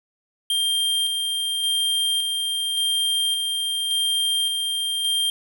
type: tone with tremolo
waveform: square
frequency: 3187 Hz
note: G7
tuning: 28 cents sharp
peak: -20 dBFS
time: 0.5-5.3 s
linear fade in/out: 2 ms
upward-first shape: square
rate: 0.88 Hz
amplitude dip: 30%
effects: none